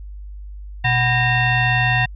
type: tone with frequency modulation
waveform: sine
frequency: 987.8 Hz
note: B5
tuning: in tune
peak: -14 dBFS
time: 0.84-2.06 s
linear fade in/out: 10 ms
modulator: 865 Hz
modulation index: 2.1
effects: added 50 Hz sine -31 dBFS peak until 2.15 s